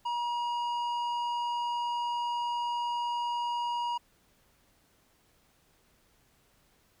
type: tone with tanh clipping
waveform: sine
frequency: 955 Hz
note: A#5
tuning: 42 cents sharp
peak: -31 dBFS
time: 0.05-3.98 s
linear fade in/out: 10 ms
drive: 10 dB
effects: pink hiss -67 dBFS RMS until 7 s